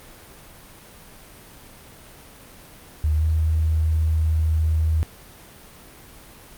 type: tone with pitch glide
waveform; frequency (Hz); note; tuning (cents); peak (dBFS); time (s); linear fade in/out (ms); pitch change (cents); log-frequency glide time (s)
sine; 76.6 to 79.26; D#2 to D#2; -27 to +33; -17; 3.04-5.03; 0; +60; 3.16-3.24
effects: pink hiss -45 dBFS RMS until 6.57 s + Opus 32 kbps